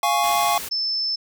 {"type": "chord", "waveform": "square", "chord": "Db major", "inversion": "first", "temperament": "equal", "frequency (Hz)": [698.5, 830.6, 1108.7], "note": ["F5", "Ab5", "Db6"], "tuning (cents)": [0, 0, 0], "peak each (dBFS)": -23, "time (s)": [0.03, 0.58], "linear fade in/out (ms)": 2}
{"type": "noise", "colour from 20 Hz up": "white", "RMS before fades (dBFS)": -32, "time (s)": [0.23, 0.69], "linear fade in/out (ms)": 10}
{"type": "tone", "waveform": "sine", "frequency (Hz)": 5274, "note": "E8", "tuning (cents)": 0, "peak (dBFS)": -21, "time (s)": [0.71, 1.16], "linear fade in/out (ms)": 10}
{"effects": []}